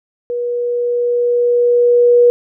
sine tone with level ramp, 482.7 Hz, B4, 40 cents flat, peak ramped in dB -17 to -5 dBFS, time 0.3-2.3 s, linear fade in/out 0 ms, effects none

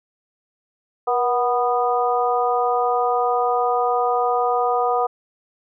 harmonic tone with a mistuned harmonic, 246.3 Hz, B3, 5 cents flat, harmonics 2 / 3 / 4 / 5, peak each -22 / -20 / -26 / -24 dBFS, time 1.07-5.07 s, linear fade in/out 10 ms, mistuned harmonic 2, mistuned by -38 cents, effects none

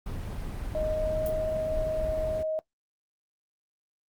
brown noise, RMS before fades -34 dBFS, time 0.06-2.43 s, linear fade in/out 5 ms
sine tone with pitch glide, 622 to 628.9 Hz, D#5 to D#5, -1 to +18 cents, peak -27 dBFS, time 0.75-2.59 s, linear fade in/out 0 ms, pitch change +19 cents, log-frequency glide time 0.88-1.41 s
violet noise with exponential decay, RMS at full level -35 dBFS, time 1.26-1.36 s, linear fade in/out 2 ms, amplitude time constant 21 ms
effects noise-tail reverb RT60 0.1 s tail -19 dB re dry + Opus 24 kbps

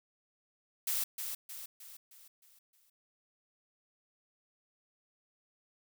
blue noise with echo, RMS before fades -33 dBFS, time 0.87-1.04 s, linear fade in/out 5 ms, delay 310 ms, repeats 6, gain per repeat -6 dB, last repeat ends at 2.9 s, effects none

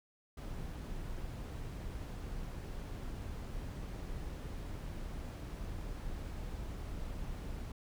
brown noise, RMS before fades -42 dBFS, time 0.37-7.72 s, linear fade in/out 5 ms, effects none

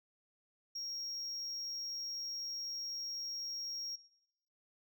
sine tone, 5588 Hz, F8, in tune, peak -36 dBFS, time 0.75-3.96 s, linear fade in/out 10 ms, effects noise-tail reverb RT60 0.8 s tail -20 dB re dry + tanh soft clip ceiling -38 dBFS

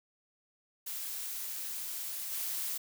blue noise with level steps, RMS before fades -39 / -36 dBFS, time 0.86-2.78 s, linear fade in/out 10 ms, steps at 2.31 s, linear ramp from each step 20 ms, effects none

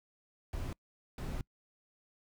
brown noise bursts at uneven times, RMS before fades -38 dBFS, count 2, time 0.53-0.73 / 1.18-1.41 s, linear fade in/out 2 ms, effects noise-tail reverb RT60 0.1 s tail -25 dB re dry

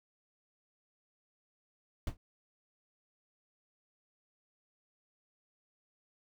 brown noise with exponential decay, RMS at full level -27 dBFS, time 2.07-2.17 s, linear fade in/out 2 ms, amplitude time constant 21 ms, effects none

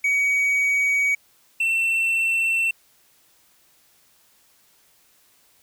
triangle tone pair in turn, 2258 / 2692 Hz, C#7 / E7, +31 / +36 cents, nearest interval minor third, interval 305 cents, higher second, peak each -16 / -17 dBFS, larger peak first, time 0.04-1.15 / 1.6-2.71 s, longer neither, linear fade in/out 5 ms, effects white hiss -59 dBFS RMS until 5.62 s

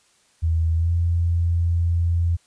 sine tone with pitch glide, 81.7 to 85.12 Hz, E2 to F2, -15 to -44 cents, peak -17 dBFS, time 0.42-2.37 s, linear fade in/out 20 ms, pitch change +71 cents, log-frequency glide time 0.76-0.91 s, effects white hiss -60 dBFS RMS until 2.46 s + resampled to 22050 Hz

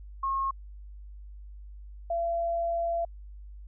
sine tone pair in turn, 1082 / 678.3 Hz, C#6 / E5, -42 / +49 cents, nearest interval minor sixth, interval 809 cents, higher first, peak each -26 dBFS, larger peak neither, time 0.23-0.51 / 2.1-3.05 s, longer second, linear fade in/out 5 ms, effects added 50 Hz sine -42 dBFS peak until 3.67 s

